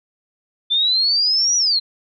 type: exponential two-way sweep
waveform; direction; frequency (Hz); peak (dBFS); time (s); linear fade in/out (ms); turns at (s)
sine; up then down; 3520 to 5900 to 4070; -14; 0.7-1.8; 20; 1.56
effects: none